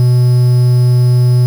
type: tone with quantisation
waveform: triangle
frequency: 123.8 Hz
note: B2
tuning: 5 cents sharp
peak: -4 dBFS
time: 0-1.46 s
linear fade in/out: 0 ms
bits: 5
effects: none